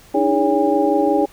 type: tone cluster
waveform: sine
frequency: 292.9 / 318.5 / 409.4 / 563 / 808 Hz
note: D4 / D#4 / G#4 / C#5 / G#5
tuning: -5 / +41 / -25 / +27 / -48 cents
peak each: -20 dBFS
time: 0.14-1.26 s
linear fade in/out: 10 ms
effects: pink hiss -47 dBFS RMS until 1.32 s